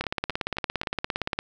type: two click trains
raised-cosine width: 0.3 ms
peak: -19 / -10 dBFS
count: 4 / 25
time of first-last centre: 0.04-0.834 / 0.01-1.389 s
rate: 3.78 / 17.4 Hz
effects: none